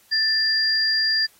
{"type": "tone pair together", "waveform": "sine", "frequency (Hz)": [1769, 4783], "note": ["A6", "D8"], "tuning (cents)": [9, 31], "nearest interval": "octave + perfect fourth", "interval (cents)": 1722, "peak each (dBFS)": [-23, -19], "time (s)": [0.11, 1.27], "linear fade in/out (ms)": 20, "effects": ["white hiss -56 dBFS RMS until 1.39 s", "AAC 48 kbps"]}